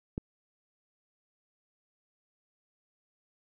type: click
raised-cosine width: 3 ms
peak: -20 dBFS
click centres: 0.179 s
effects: none